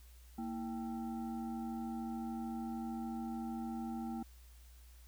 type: tone with frequency modulation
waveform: sine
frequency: 230.8 Hz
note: A#3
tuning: 17 cents flat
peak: -38 dBFS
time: 0.38-4.23 s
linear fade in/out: 5 ms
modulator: 555 Hz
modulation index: 0.8
effects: added 60 Hz sine -55 dBFS peak until 5.07 s + white hiss -66 dBFS RMS until 5.07 s